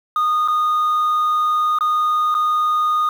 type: tone with dropouts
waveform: sine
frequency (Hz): 1231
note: D#6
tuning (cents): -19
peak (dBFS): -12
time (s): 0.16-3.09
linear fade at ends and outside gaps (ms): 2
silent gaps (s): 0.477-0.483 / 1.787-1.808 / 2.343-2.349
effects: tanh soft clip ceiling -14 dBFS + 7-bit